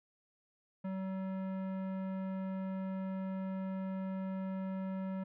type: tone with tanh clipping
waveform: sine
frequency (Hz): 190.1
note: F#3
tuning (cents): +47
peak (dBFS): -38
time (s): 0.84-5.24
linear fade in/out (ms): 10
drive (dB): 16
effects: none